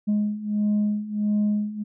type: beating tone pair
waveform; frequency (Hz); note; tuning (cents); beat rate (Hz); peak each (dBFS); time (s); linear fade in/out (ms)
sine; 208 / 209.5; G#3 / G#3; +3 / +15; 1.5; -24 / -21; 0.07-1.84; 20
effects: tanh soft clip ceiling -17 dBFS